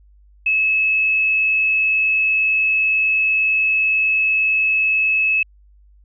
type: tone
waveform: sine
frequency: 2591 Hz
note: E7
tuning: 30 cents flat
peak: -14 dBFS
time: 0.46-5.43 s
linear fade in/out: 5 ms
effects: added 50 Hz sine -47 dBFS peak until 6.04 s